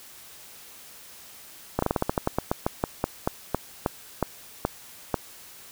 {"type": "slowing click train", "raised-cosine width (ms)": 1, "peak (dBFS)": -8, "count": 20, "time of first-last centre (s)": [1.79, 5.143], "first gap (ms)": 34, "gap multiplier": 1.16, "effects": ["white hiss -47 dBFS RMS until 5.71 s"]}